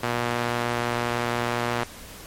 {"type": "tone with band-pass filter", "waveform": "sawtooth", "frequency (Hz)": 119.6, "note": "A#2", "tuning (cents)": 45, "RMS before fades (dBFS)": -26, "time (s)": [0.03, 1.84], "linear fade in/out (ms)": 5, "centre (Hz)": 1300, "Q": 0.57, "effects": ["pink hiss -42 dBFS RMS until 2.26 s", "MP3 64 kbps"]}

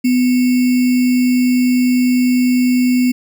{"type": "tone with sample-and-hold", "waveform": "sine", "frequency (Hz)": 250, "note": "B3", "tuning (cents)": 21, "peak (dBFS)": -10, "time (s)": [0.04, 3.12], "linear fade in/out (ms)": 10, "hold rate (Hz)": 2450, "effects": []}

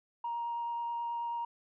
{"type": "tone with vibrato", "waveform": "sine", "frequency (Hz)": 940, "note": "A#5", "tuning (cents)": 14, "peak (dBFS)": -32, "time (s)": [0.24, 1.45], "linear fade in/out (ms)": 5, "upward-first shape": "triangle", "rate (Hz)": 9.3, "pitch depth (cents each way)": 9, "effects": ["tanh soft clip ceiling -29 dBFS"]}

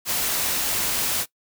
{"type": "noise", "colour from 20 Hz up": "white", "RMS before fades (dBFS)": -24, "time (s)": [0.05, 1.26], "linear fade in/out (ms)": 50, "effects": ["noise-tail reverb RT60 0.1 s tail -20 dB re dry"]}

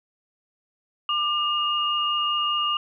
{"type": "tone pair together", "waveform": "sine", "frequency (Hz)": [1195, 2845], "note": ["D6", "F7"], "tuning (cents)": [30, 31], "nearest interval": "octave + minor third", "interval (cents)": 1501, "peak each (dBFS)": -24, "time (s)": [1.09, 2.77], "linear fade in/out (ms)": 2, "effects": []}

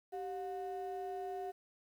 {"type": "ring-modulated tone", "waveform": "triangle", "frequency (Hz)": 554.4, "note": "C#5", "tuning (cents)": 0, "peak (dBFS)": -33, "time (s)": [0.12, 1.52], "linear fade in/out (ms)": 20, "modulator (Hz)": 167, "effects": ["tanh soft clip ceiling -32 dBFS", "11-bit"]}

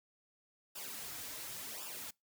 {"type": "noise with flanger", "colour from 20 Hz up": "white", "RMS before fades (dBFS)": -45, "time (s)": [0.75, 2.11], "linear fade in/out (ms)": 10, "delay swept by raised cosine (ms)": [0.48, 5.58], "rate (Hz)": 0.92, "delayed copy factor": -0.7, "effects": ["noise-tail reverb RT60 0.2 s tail -25 dB re dry"]}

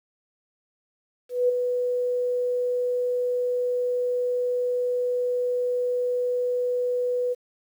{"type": "tone with ADSR envelope", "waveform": "sine", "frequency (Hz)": 493.9, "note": "B4", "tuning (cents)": 0, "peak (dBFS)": -16, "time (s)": [1.29, 7.35], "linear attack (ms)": 200, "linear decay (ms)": 11, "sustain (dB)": -6, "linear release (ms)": 28, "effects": ["9-bit"]}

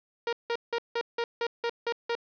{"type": "tone bursts", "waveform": "sawtooth", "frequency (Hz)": 468.8, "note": "A#4", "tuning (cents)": 10, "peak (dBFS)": -23, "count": 9, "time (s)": [0.27, 2.152], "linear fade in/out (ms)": 2, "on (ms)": 58, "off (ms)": 170, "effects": ["resampled to 11025 Hz", "9-bit"]}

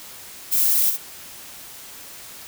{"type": "noise with echo", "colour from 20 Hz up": "violet", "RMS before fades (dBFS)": -19, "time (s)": [0.51, 0.91], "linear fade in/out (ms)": 20, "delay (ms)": 63, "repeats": 1, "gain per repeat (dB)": -6, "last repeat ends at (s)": 0.973, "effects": ["white hiss -40 dBFS RMS until 2.47 s"]}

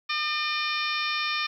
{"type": "harmonic tone", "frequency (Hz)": 604, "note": "D5", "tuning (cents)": 48, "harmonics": [2, 3, 4, 5, 6, 7, 8, 9], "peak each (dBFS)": [-31, -34, -30, -37, -34, -38, -39, -37], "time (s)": [0.09, 1.47], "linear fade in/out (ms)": 10, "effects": ["10-bit"]}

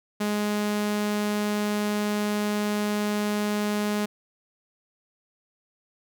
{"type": "tone", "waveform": "sawtooth", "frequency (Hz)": 208.4, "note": "G#3", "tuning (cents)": 6, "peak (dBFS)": -20, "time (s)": [0.2, 4.06], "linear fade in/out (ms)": 10, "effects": []}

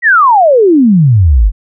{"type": "exponential sweep", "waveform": "sine", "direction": "down", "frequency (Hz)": [1975.5, 43.65], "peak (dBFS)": -3, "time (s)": [0.02, 1.52], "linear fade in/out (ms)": 50, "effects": []}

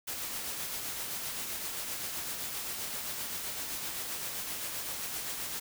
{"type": "noise with tremolo", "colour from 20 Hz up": "white", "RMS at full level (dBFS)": -36, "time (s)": [0.07, 5.6], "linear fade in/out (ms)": 10, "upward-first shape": "triangle", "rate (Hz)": 7.7, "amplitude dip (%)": 35, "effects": []}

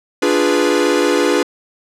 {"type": "chord", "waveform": "45% pulse", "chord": "D diminished seventh", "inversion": "none", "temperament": "equal", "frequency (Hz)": [293.7, 349.2, 415.3, 493.9], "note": ["D4", "F4", "Ab4", "Cb5"], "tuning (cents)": [0, 0, 0, 0], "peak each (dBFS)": -18, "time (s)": [0.22, 1.43], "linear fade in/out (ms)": 5, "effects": ["low-pass 9000 Hz 12 dB/octave"]}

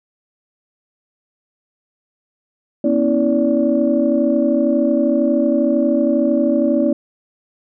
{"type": "tone cluster", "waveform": "sine", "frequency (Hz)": [239.8, 272.6, 321.8, 578], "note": ["A#3", "C#4", "E4", "D5"], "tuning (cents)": [49, -29, -42, -28], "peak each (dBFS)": -18, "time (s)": [2.84, 6.93], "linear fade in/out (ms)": 5, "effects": ["tanh soft clip ceiling -3 dBFS"]}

